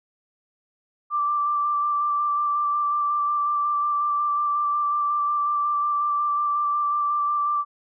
sine tone with vibrato, 1174.7 Hz, D6, in tune, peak -20 dBFS, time 1.1-7.65 s, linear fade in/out 50 ms, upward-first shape square, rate 5.5 Hz, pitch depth 12 cents each way, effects none

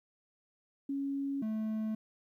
sine / triangle tone pair in turn, 277.2 / 217.9 Hz, C#4 / A3, 0 / -17 cents, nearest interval major third, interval 417 cents, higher first, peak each -32 / -30 dBFS, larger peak second, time 0.89-1.42 / 1.42-1.95 s, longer neither, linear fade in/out 5 ms, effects 12-bit

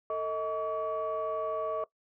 sine tone cluster, 447.1 / 632 / 1135 Hz, A4 / D#5 / C#6, +28 / +27 / +41 cents, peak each -34 / -32 / -34 dBFS, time 0.1-1.84 s, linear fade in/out 2 ms, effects noise-tail reverb RT60 0.1 s tail -19 dB re dry + tanh soft clip ceiling -23 dBFS

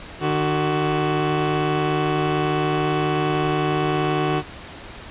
20% pulse tone pair together, 151.7 / 374.4 Hz, D#3 / F#4, -44 / +20 cents, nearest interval octave + major third, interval 1564 cents, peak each -17 dBFS, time 0.2-4.43 s, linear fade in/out 50 ms, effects pink hiss -38 dBFS RMS until 5.1 s + resampled to 8000 Hz

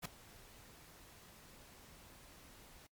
pink noise with ADSR envelope, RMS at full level -40 dBFS, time 0.02-2.87 s, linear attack 34 ms, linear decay 4 ms, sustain -19 dB, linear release 8 ms, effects noise-tail reverb RT60 0.1 s tail -22 dB re dry + MP3 96 kbps

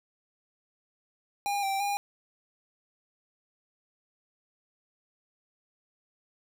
square tone with pitch steps, 809 / 782 / 810 Hz, G#5 / G5 / G#5, -46 / -4 / -43 cents, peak -28 dBFS, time 1.46-1.97 s, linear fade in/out 0 ms, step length 170 ms, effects none

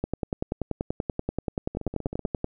two click trains, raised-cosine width 2 ms, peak -21 / -13 dBFS, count 9 / 26, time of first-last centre 1.75-2.256 / 0.04-2.444 s, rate 15.8 / 10.4 Hz, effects none

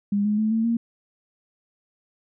sine tone with pitch steps, 202.8 / 209.7 / 216.9 / 224.2 / 231.9 Hz, G#3 / G#3 / A3 / A3 / A#3, -41 / +17 / -25 / +33 / -9 cents, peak -19 dBFS, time 0.12-0.77 s, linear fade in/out 5 ms, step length 130 ms, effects none

